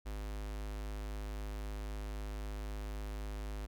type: tone with notch filter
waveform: square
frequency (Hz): 51.91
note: G#1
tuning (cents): 0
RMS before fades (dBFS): -41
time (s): 0.05-3.67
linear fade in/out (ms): 20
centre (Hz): 120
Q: 1.1
effects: none